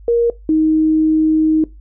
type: tone pair in turn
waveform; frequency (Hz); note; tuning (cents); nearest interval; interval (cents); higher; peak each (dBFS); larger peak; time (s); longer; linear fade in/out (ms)
sine; 470 / 313.7; A#4 / D#4; +14 / +14; perfect fifth; 700; first; -10; neither; 0.08-0.3 / 0.49-1.64; second; 2
effects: noise-tail reverb RT60 0.2 s tail -20 dB re dry + added 50 Hz sine -36 dBFS peak until 1.8 s